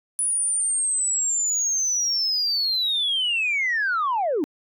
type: linear sweep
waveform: sine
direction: down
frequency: 9900 to 268.6 Hz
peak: -19 dBFS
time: 0.19-4.44 s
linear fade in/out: 0 ms
effects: tanh soft clip ceiling -17 dBFS